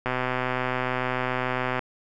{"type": "click train", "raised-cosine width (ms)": 0.5, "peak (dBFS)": -11, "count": 221, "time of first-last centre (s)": [0.06, 1.792], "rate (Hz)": 127, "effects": []}